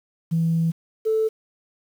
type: tone pair in turn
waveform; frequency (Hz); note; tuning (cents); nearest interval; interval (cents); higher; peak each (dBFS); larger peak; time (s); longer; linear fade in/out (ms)
sine; 164.7 / 439.7; E3 / A4; -1 / -1; octave + perfect fourth; 1700; second; -17; neither; 0.31-0.72 / 1.05-1.29; first; 20
effects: tanh soft clip ceiling -13 dBFS + 8-bit